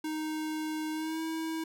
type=tone with pitch glide; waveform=square; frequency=311.1 to 322.1 Hz; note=D#4 to E4; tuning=0 to -40 cents; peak=-33 dBFS; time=0.04-1.64 s; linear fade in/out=5 ms; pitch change=+60 cents; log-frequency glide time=0.92-1.21 s; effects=none